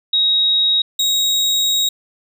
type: tone pair in turn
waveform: sine / 35% pulse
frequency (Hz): 3790 / 3790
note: A#7 / A#7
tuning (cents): +28 / +28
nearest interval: unison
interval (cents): 0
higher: neither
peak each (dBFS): -12 / -12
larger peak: neither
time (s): 0.13-0.82 / 0.99-1.89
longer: second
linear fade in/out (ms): 5
effects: none